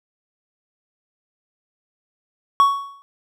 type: tone with exponential decay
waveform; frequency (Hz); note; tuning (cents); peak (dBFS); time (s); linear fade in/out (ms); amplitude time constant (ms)
triangle; 1115; C#6; +10; -6; 2.6-3.02; 0; 91
effects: none